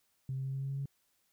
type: tone with pitch steps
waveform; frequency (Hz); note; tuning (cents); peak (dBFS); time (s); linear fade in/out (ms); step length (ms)
sine; 132.4 / 133.4 / 134.4 / 135.42 / 136.44 / 137.47 / 138.5; C3 / C3 / C3 / C#3 / C#3 / C#3 / C#3; +21 / +34 / +47 / -40 / -27 / -14 / -1; -33; 0.29-0.857; 2; 81
effects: tanh soft clip ceiling -29 dBFS + white hiss -75 dBFS RMS until 1.32 s